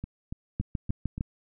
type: two click trains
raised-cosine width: 5 ms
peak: -22 / -16 dBFS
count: 5 / 5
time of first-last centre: 0.04-1.18 / 0.6-1.209 s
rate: 3.51 / 6.57 Hz
effects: none